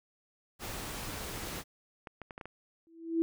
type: noise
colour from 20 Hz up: pink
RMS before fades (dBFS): -40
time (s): 0.59-1.64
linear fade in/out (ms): 50
type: clicks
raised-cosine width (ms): 0.5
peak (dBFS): -28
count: 6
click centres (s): 2.072 / 2.217 / 2.308 / 2.379 / 2.412 / 2.456
type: tone with exponential growth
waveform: sine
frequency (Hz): 329.8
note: E4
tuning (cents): +1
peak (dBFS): -22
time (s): 2.87-3.22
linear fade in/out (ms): 0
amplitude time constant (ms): 76
effects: none